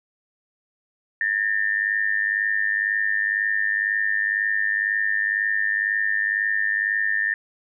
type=tone with amplitude modulation; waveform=sine; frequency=1800 Hz; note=A6; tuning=39 cents sharp; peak=-16 dBFS; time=1.21-7.34 s; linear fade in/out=2 ms; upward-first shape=sine; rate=102 Hz; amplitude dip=80%; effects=none